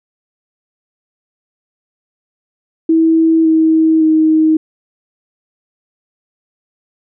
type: tone with pitch steps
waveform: sine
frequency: 324.4 / 319.6 / 314.8 Hz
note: E4 / D#4 / D#4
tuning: -28 / +47 / +20 cents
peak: -7 dBFS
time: 2.89-4.57 s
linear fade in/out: 5 ms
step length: 560 ms
effects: none